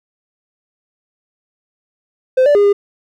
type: tone with pitch steps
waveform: triangle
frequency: 516 / 583 / 408 / 404.5 Hz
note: C5 / D5 / G#4 / G#4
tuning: -24 / -13 / -31 / -46 cents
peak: -5 dBFS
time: 2.37-2.73 s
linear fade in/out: 10 ms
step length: 90 ms
effects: tanh soft clip ceiling -1 dBFS